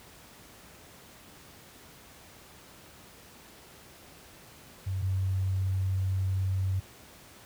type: tone pair in turn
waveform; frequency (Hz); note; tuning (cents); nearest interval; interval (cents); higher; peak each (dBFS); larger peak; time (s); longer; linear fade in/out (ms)
sine; 94.9 / 94.9; F#2 / F#2; +44 / +44; unison; 0; neither; -28 / -25; second; 4.86-5.02 / 5.02-6.8; second; 10
effects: pink hiss -52 dBFS RMS until 7.45 s + high-pass 60 Hz 12 dB/octave